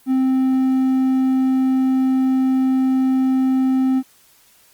triangle tone, 261.6 Hz, C4, in tune, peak -12 dBFS, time 0.06-4.03 s, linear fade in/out 50 ms, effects white hiss -53 dBFS RMS until 4.73 s + Opus 32 kbps

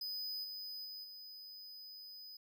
square tone with level steps, 4999 Hz, D#8, 7 cents sharp, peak -40 / -44 / -46 / -50 dBFS, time 0.01-2.37 s, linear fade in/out 5 ms, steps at 0.43 / 0.84 / 1.03 s, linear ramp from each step 20 ms, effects none

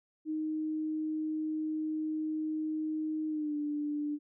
sine tone with pitch glide, 311.1 to 295.3 Hz, D#4 to D4, 0 to +10 cents, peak -31 dBFS, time 0.25-4.19 s, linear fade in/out 50 ms, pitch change -90 cents, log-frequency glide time 3.28-3.56 s, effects none

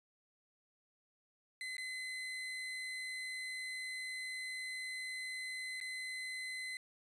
35% pulse tone with dropouts, 2036 Hz, C7, 48 cents flat, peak -39 dBFS, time 1.61-6.77 s, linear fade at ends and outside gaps 1 ms, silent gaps 1.768-1.781 / 5.802-5.811 s, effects resampled to 22050 Hz

